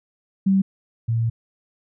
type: tone pair in turn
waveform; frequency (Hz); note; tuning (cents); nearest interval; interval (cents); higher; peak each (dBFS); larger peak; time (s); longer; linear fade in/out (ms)
sine; 193 / 114.76; G3 / A#2; -27 / -27; major sixth; 900; first; -14 / -18; first; 0.46-0.62 / 1.08-1.3; second; 10
effects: none